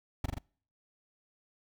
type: noise with echo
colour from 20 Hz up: brown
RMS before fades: -30 dBFS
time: 0.24-0.26 s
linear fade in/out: 5 ms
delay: 42 ms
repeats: 3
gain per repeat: -2 dB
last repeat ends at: 0.386 s
effects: noise-tail reverb RT60 0.5 s tail -26 dB re dry